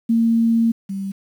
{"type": "tone pair in turn", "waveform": "sine", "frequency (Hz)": [229, 195.14], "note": ["A#3", "G3"], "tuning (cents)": [-31, -8], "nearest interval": "minor third", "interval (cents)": 277, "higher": "first", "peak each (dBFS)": [-13, -23], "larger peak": "first", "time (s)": [[0.09, 0.72], [0.89, 1.12]], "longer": "first", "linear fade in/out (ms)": 10, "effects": ["8-bit"]}